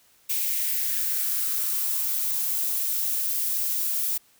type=noise with high-pass filter sweep; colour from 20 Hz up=violet; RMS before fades=-26 dBFS; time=0.29-4.18 s; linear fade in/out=10 ms; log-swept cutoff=2400 to 300 Hz; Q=3; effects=white hiss -60 dBFS RMS until 4.39 s